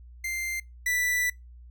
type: tone pair in turn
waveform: 45% pulse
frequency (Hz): 2093 / 1975.5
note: C7 / B6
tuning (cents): 0 / 0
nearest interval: minor second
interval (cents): 100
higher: first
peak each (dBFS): -29 / -24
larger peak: second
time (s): 0.24-0.6 / 0.86-1.3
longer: second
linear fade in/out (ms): 5
effects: noise-tail reverb RT60 0.2 s tail -24 dB re dry + added 60 Hz sine -45 dBFS peak until 1.7 s